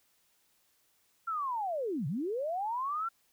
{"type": "linear two-way sweep", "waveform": "sine", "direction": "down then up", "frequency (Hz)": [1380, 124.7, 1380], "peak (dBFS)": -31, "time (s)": [1.27, 3.09], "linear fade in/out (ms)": 10, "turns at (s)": 2.07, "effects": ["white hiss -71 dBFS RMS until 3.32 s"]}